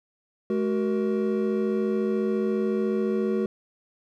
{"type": "tone cluster", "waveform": "triangle", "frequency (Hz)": [213.4, 376.3, 470.5], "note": ["G#3", "F#4", "A#4"], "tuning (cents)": [47, 29, 16], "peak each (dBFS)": [-24, -24, -28], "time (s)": [0.5, 3.46], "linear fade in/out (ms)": 2, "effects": []}